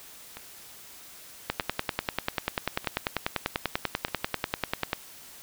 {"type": "two click trains", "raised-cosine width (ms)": 0.3, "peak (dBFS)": [-22, -9], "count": [4, 36], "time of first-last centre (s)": [[0.37, 4.083], [1.5, 4.931]], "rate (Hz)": [0.808, 10.2], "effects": ["white hiss -48 dBFS RMS until 5.42 s"]}